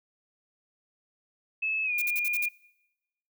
sine tone with pitch glide, 2600 to 2426 Hz, E7 to D#7, -24 to -44 cents, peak -26 dBFS, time 1.62-2.49 s, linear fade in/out 10 ms, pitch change -120 cents, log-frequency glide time 1.84-1.93 s
violet noise bursts, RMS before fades -33 dBFS, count 6, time 1.98-2.459 s, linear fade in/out 5 ms, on 39 ms, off 49 ms
effects noise-tail reverb RT60 1.0 s tail -24 dB re dry

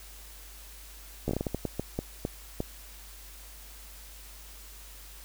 slowing click train, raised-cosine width 2 ms, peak -16 dBFS, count 13, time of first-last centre 1.28-2.604 s, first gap 13 ms, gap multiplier 1.35, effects added 50 Hz sine -48 dBFS peak until 5.24 s + white hiss -50 dBFS RMS until 5.24 s

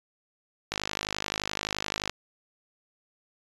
click train, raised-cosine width 0.2 ms, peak -11 dBFS, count 72, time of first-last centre 0.72-2.096 s, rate 51.6 Hz, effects resampled to 24000 Hz

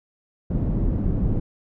pink low-pass noise, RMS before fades -22 dBFS, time 0.5-1.4 s, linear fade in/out 5 ms, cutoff 250 Hz, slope 12 dB/octave, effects none

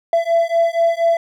triangle beating tone pair, 669 / 673.2 Hz, E5 / E5, +25 / +36 cents, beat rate 4.2 Hz, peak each -14 dBFS, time 0.13-1.17 s, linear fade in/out 2 ms, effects tanh soft clip ceiling -5 dBFS

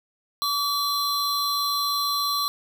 square tone pair together, 1144 / 4077 Hz, D6 / C8, -46 / -46 cents, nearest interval octave + minor seventh, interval 2200 cents, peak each -26 dBFS, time 0.42-2.48 s, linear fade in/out 0 ms, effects none

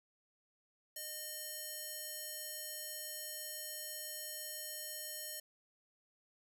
square tone with band-pass filter, 611 Hz, D#5, 32 cents flat, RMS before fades -45 dBFS, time 0.96-5.4 s, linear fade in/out 5 ms, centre 12000 Hz, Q 0.98, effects none

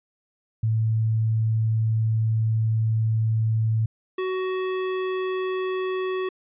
sine / square tone pair in turn, 111 / 373.4 Hz, A2 / F#4, +16 / +16 cents, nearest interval octave + major sixth, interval 2100 cents, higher second, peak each -19 / -25 dBFS, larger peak first, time 0.63-3.86 / 4.18-6.29 s, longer first, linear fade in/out 5 ms, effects resampled to 8000 Hz

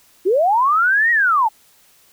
sine linear two-way sweep, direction up then down, 337.2 to 1917 to 820 Hz, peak -12 dBFS, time 0.25-1.49 s, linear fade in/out 20 ms, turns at 1.11 s, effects white hiss -53 dBFS RMS until 2.12 s

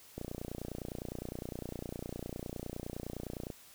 click train, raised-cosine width 2 ms, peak -26 dBFS, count 100, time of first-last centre 0.18-3.502 s, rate 29.8 Hz, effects white hiss -57 dBFS RMS until 3.74 s

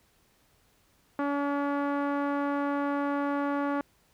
sawtooth tone with low-pass filter, 284.4 Hz, C#4, 45 cents sharp, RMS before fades -29 dBFS, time 1.19-3.81 s, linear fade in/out 2 ms, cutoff 1300 Hz, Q 1.7, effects pink hiss -66 dBFS RMS until 4.13 s

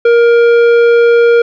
triangle tone with tanh clipping, 470 Hz, A#4, 14 cents sharp, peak -6 dBFS, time 0.05-1.42 s, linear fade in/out 5 ms, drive 15 dB, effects none

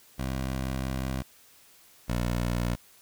15% pulse tone pair in turn, 65.5 / 59.77 Hz, C2 / A#1, +2 / +44 cents, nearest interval major second, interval 158 cents, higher first, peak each -23 / -20 dBFS, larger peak second, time 0.18-1.23 / 2.08-2.76 s, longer first, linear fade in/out 20 ms, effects white hiss -57 dBFS RMS until 3.01 s

